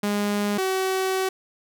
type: tone pair in turn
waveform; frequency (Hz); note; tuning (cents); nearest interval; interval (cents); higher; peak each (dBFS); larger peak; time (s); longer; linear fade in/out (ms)
sawtooth; 205.4 / 378.7; G#3 / F#4; -19 / +40; major seventh; 1059; second; -18; neither; 0.03-0.58 / 0.58-1.29; second; 5
effects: none